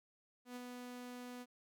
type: tone with ADSR envelope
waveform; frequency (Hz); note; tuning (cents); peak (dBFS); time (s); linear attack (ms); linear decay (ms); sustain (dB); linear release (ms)
sawtooth; 246.9; B3; 0; -40; 0.45-1.46; 110; 21; -3; 44
effects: none